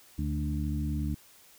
harmonic tone with a mistuned harmonic, 73.9 Hz, D2, 11 cents sharp, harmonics 1 / 2 / 3 / 4, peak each -31 / -34 / -36 / -37 dBFS, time 0.18-1.15 s, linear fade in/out 10 ms, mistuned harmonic 3, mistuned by -17 cents, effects white hiss -57 dBFS RMS until 1.58 s

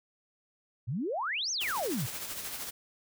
sine exponential two-way sweep, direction up then down, 103.83 to 6550 to 103.83 Hz, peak -30 dBFS, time 0.87-2.07 s, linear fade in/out 20 ms, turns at 1.51 s
white noise with tremolo, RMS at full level -37 dBFS, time 1.6-2.71 s, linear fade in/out 20 ms, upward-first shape sine, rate 13 Hz, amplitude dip 45%
effects none

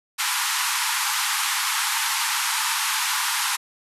pink band-pass noise, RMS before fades -24 dBFS, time 0.18-3.57 s, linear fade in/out 20 ms, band 840 to 13000 Hz, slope 96 dB/octave, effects none

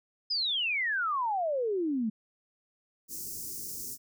sine exponential sweep, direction down, 5120 to 208.7 Hz, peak -27 dBFS, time 0.3-2.1 s, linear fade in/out 10 ms
white band-stop noise, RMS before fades -39 dBFS, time 3.08-3.98 s, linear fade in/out 50 ms, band 420 to 5100 Hz, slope 48 dB/octave
effects none

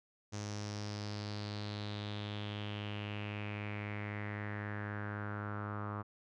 sawtooth tone with low-pass filter sweep, 103.83 Hz, G#2, in tune, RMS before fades -41 dBFS, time 0.32-6.03 s, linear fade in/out 20 ms, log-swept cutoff 6200 to 1200 Hz, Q 4.7, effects none

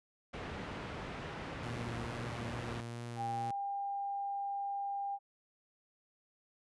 pink low-pass noise, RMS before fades -42 dBFS, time 0.33-2.81 s, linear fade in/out 10 ms, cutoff 2400 Hz, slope 12 dB/octave
sawtooth tone with vibrato, 118.1 Hz, A#2, 23 cents sharp, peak -37 dBFS, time 1.63-3.51 s, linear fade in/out 5 ms, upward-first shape triangle, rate 2.3 Hz, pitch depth 17 cents each way
sine tone, 799 Hz, G5, 33 cents sharp, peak -35 dBFS, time 3.16-5.19 s, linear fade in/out 50 ms
effects high-pass 60 Hz 12 dB/octave + resampled to 24000 Hz

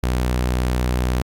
sawtooth tone, 62 Hz, B1, 7 cents sharp, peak -14 dBFS, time 0.03-1.22 s, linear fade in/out 5 ms, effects AAC 64 kbps

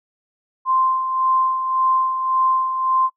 sine tone with tremolo, 1044 Hz, C6, 4 cents flat, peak -14 dBFS, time 0.65-3.1 s, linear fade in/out 50 ms, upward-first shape sine, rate 1.8 Hz, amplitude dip 55%, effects noise-tail reverb RT60 0.1 s tail -21 dB re dry

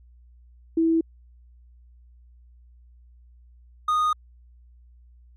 sine / triangle tone pair in turn, 327.2 / 1235.3 Hz, E4 / D#6, -13 / -13 cents, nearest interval octave + major seventh, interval 2300 cents, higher second, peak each -17 dBFS, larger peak neither, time 0.77-1.01 / 3.88-4.13 s, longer second, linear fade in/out 5 ms, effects added 60 Hz sine -49 dBFS peak until 5.36 s + MP3 64 kbps

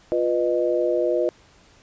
sine tone cluster, 351 / 494.1 / 616 Hz, F4 / B4 / D#5, +9 / +1 / -17 cents, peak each -23 dBFS, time 0.12-1.29 s, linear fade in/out 0 ms, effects pink hiss -54 dBFS RMS until 1.82 s + resampled to 16000 Hz

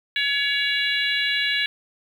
harmonic tone, 564 Hz, C#5, 30 cents sharp, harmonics 3 / 4 / 5 / 6 / 7, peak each -25 / -26 / -27 / -28 / -28 dBFS, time 0.16-1.66 s, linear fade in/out 2 ms, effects 8-bit

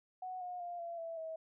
sine tone with pitch steps, 740 / 719.8 / 700.1 / 680.9 / 662.3 / 644.2 Hz, F#5 / F#5 / F5 / F5 / E5 / E5, 0 / -48 / +4 / -44 / +8 / -40 cents, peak -40 dBFS, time 0.22-1.36 s, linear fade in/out 5 ms, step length 190 ms, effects none

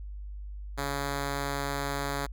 5% pulse tone, 140.6 Hz, C#3, 25 cents sharp, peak -19 dBFS, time 0.77-2.27 s, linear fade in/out 20 ms, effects added 50 Hz sine -37 dBFS peak until 2.32 s

